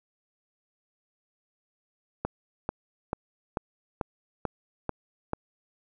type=click train; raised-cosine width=1 ms; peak=-14 dBFS; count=8; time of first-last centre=2.25-5.334 s; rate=2.27 Hz; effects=none